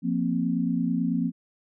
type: chord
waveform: sine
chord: F suspended fourth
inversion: none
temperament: just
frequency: 174.61 / 232.8 / 261.9 Hz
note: F3 / Bb3 / C4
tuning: 0 / -2 / +2 cents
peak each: -27 dBFS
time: 0.02-1.32 s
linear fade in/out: 50 ms
effects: none